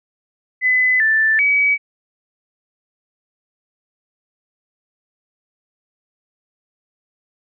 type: tone with pitch steps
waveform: sine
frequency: 2013 / 1765 / 2275 Hz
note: B6 / A6 / C#7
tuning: +33 / +5 / +44 cents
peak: -12 dBFS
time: 0.61-1.78 s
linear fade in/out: 50 ms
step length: 390 ms
effects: none